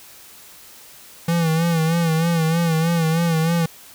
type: tone with vibrato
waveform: square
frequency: 164.8 Hz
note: E3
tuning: in tune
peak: -17 dBFS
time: 1.28-3.66 s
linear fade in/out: 5 ms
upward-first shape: sine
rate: 3.2 Hz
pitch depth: 62 cents each way
effects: white hiss -44 dBFS RMS until 3.94 s